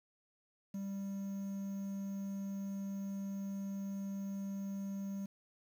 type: tone with quantisation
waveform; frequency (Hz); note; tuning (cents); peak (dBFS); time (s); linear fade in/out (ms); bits
triangle; 196.8; G3; +7; -36; 0.74-5.26; 5; 10
effects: none